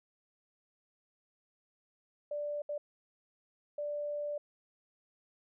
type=tone bursts at uneven times; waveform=sine; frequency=587.3 Hz; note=D5; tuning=in tune; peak=-34 dBFS; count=3; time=2.31-2.62 / 2.69-2.78 / 3.78-4.38 s; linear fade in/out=5 ms; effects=none